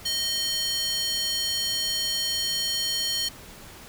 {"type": "tone with high-pass filter", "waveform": "square", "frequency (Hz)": 622.3, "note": "D#5", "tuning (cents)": 0, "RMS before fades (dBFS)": -27, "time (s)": [0.05, 3.29], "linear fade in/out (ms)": 10, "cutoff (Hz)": 3800, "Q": 3.2, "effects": ["pink hiss -45 dBFS RMS until 3.88 s"]}